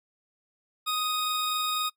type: tone pair together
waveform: 40% pulse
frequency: 1247 / 3717 Hz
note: D#6 / A#7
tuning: +3 / -6 cents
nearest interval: octave + perfect fifth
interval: 1891 cents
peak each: -28 dBFS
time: 0.86-1.9 s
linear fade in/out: 20 ms
effects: noise-tail reverb RT60 0.1 s tail -22 dB re dry